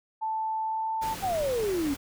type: tone with pitch glide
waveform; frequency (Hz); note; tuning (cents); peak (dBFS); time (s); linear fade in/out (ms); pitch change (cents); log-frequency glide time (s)
sine; 880 to 886.6; A5 to A5; 0 to +13; -27; 0.21-1.15; 20; +13; 0.63-0.91
type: noise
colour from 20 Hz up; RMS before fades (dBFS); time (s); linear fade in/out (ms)
pink; -38; 1.01-1.97; 20
type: exponential sweep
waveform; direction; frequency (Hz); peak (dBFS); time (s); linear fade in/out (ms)
sine; down; 798 to 267.3; -25; 1.22-1.95; 20
effects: none